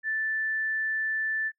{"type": "tone", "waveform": "sine", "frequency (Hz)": 1760, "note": "A6", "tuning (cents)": 0, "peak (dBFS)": -26, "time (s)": [0.03, 1.52], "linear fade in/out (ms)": 50, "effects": ["noise-tail reverb RT60 0.1 s tail -22 dB re dry"]}